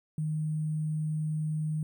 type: tone with sample-and-hold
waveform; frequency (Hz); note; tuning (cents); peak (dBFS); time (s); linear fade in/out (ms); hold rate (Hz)
sine; 154.9; D#3; -7; -28; 0.18-1.83; 2; 8820
effects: none